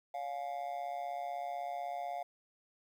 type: tone with amplitude modulation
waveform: triangle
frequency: 706 Hz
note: F5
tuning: 19 cents sharp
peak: -31 dBFS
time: 0.14-2.23 s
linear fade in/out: 5 ms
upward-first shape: sine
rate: 136 Hz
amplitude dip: 85%
effects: 11-bit